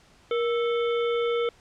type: harmonic tone with a mistuned harmonic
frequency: 440 Hz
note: A4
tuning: in tune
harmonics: 1 / 3 / 5 / 7 / 8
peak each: -23 / -33 / -37 / -40 / -41 dBFS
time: 0.31-1.49 s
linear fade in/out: 2 ms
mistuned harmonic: 1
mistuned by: +120 cents
effects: pink hiss -57 dBFS RMS until 1.6 s + low-pass 7000 Hz 12 dB/octave